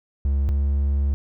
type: tone pair in turn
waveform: triangle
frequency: 69.2 / 70.17 Hz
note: C#2 / C#2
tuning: -2 / +22 cents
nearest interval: unison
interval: 24 cents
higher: second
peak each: -16 dBFS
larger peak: neither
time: 0.25-0.49 / 0.49-1.14 s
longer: second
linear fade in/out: 0 ms
effects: none